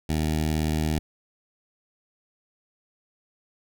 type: tone with notch filter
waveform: 15% pulse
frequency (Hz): 77.78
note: D#2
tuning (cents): 0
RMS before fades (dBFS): -25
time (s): 0.09-0.99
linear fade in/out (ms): 5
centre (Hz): 1200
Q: 1.2
effects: none